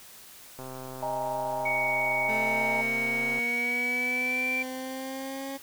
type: click train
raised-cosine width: 1 ms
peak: -27 dBFS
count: 365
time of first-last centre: 0.59-3.39 s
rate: 130 Hz
type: chord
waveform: sine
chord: D# suspended fourth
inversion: none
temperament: equal with one note detuned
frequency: 622.3 / 818.7 / 932.3 Hz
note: D#5 / G#5 / A#5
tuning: 0 / -25 / 0 cents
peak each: -32 / -34 / -33 dBFS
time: 1.02-2.82 s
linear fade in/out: 10 ms
type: tone with pitch glide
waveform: sine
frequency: 2234 to 2348 Hz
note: C#7 to D7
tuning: +13 to -1 cents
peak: -26 dBFS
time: 1.65-4.63 s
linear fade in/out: 10 ms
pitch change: +86 cents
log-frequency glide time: 3.47-4.43 s
type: exponential sweep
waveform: 20% pulse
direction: up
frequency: 220 to 273.7 Hz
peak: -29 dBFS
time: 2.28-5.58 s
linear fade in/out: 20 ms
effects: white hiss -49 dBFS RMS until 5.62 s

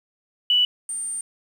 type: tone pair in turn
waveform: sine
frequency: 2960 / 8870 Hz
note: F#7 / C#9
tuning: 0 / 0 cents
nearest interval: octave + perfect fifth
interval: 1900 cents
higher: second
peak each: -15 / -26 dBFS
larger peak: first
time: 0.5-0.65 / 0.89-1.21 s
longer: second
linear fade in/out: 2 ms
effects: 8-bit

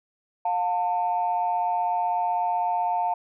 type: tone pair together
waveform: sine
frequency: 711.9 / 896 Hz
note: F5 / A5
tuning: +33 / +31 cents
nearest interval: major third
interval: 398 cents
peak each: -24 dBFS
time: 0.45-3.14 s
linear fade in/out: 5 ms
effects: tanh soft clip ceiling -15 dBFS

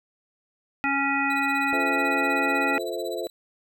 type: harmonic tone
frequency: 277.2 Hz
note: C#4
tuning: in tune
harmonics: 1 / 3 / 5 / 7 / 9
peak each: -28 / -28 / -28 / -28 / -28 dBFS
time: 0.84-2.78 s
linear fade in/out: 0 ms
type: tone with tremolo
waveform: sawtooth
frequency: 3960 Hz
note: B7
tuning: 4 cents sharp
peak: -34 dBFS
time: 1.3-3.3 s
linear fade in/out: 2 ms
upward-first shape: sine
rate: 16 Hz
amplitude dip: 95%
type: chord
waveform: sine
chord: F major seventh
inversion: none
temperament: equal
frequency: 349.2 / 440 / 523.3 / 659.3 Hz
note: F4 / A4 / C5 / E5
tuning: 0 / 0 / 0 / 0 cents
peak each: -33 dBFS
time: 1.73-3.27 s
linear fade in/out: 0 ms
effects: none

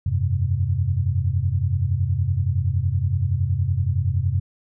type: chord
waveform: sine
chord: F suspended second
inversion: none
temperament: equal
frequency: 87.31 / 98 / 130.81 Hz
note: F2 / G2 / C3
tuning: 0 / 0 / 0 cents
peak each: -23 / -22 / -24 dBFS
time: 0.06-4.4 s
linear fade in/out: 5 ms
effects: none

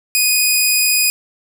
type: tone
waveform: 10% pulse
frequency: 2482 Hz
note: D#7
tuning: 5 cents flat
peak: -3 dBFS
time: 0.15-1.1 s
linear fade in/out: 0 ms
effects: none

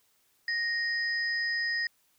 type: tone pair together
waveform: sine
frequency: 1864.7 / 5006 Hz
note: A#6 / D#8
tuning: 0 / +10 cents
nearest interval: octave + perfect fourth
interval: 1710 cents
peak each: -28 / -35 dBFS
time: 0.48-1.87 s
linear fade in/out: 2 ms
effects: white hiss -69 dBFS RMS until 2.18 s

